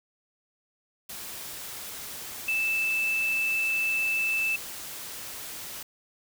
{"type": "tone in noise", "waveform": "sine", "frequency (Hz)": 2637, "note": "E7", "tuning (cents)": 0, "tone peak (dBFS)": -24, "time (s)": [2.48, 4.56], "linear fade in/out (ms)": 5, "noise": "white", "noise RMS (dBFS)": -39, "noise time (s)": [1.09, 5.83], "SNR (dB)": 12, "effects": []}